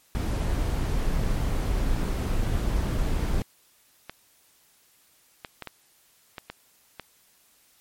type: noise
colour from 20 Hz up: brown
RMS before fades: -25 dBFS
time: 0.15-3.42 s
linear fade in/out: 0 ms
type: clicks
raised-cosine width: 0.3 ms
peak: -19 dBFS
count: 7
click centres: 4.096 / 5.448 / 5.623 / 5.673 / 6.382 / 6.5 / 6.997 s
effects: white hiss -61 dBFS RMS until 7.8 s + MP3 64 kbps